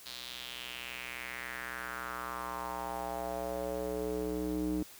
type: tone with band-pass filter sweep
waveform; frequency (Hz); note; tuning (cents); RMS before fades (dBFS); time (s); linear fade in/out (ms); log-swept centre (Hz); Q
square; 61.74; B1; 0; -38; 0.06-4.83; 0; 4200 to 290; 3.4
effects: white hiss -53 dBFS RMS until 4.99 s